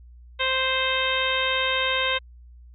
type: harmonic tone with a mistuned harmonic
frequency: 523 Hz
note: C5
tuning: 1 cent flat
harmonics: 1 / 2 / 3 / 4 / 5 / 6 / 7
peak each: -29 / -29 / -29 / -29 / -29 / -29 / -29 dBFS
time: 0.39-2.19 s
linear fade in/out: 20 ms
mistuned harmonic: 7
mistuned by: +16 cents
effects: added 60 Hz sine -44 dBFS peak until 2.74 s